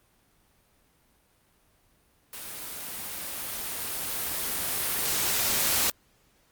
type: noise with level ramp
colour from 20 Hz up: white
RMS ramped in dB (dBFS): -39 to -24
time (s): 2.33-5.9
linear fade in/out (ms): 2
effects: pink hiss -65 dBFS RMS until 6.51 s + Opus 32 kbps